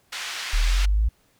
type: band-pass noise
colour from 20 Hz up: pink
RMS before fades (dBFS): -32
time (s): 0.12-0.86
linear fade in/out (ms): 10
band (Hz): 1700 to 5200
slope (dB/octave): 12
type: linear sweep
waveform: sine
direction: up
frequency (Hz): 36.3 to 57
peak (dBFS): -17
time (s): 0.53-1.09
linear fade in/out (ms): 10
effects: pink hiss -63 dBFS RMS until 1.39 s